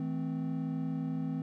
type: tone cluster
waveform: triangle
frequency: 161.6 / 218 / 258.7 Hz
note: E3 / A3 / C4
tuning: -34 / -16 / -19 cents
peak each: -33 / -39 / -33 dBFS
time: 0-1.42 s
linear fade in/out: 2 ms
effects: none